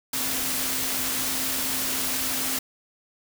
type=tone in noise; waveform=sine; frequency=261.6 Hz; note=C4; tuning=in tune; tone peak=-38 dBFS; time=0.13-2.59 s; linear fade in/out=5 ms; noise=white; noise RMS=-27 dBFS; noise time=0.13-2.59 s; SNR=-14 dB; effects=none